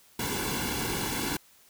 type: noise with comb filter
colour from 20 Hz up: pink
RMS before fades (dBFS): -31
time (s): 0.19-1.37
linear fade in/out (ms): 5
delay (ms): 1.6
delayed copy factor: -0.75
effects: white hiss -59 dBFS RMS until 1.69 s